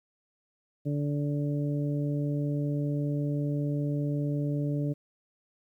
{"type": "harmonic tone", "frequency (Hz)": 145.2, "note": "D3", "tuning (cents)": -19, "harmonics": [1, 2, 3, 4], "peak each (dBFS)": [-28, -32, -40, -40], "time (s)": [0.85, 4.94], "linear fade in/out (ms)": 20, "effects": ["11-bit"]}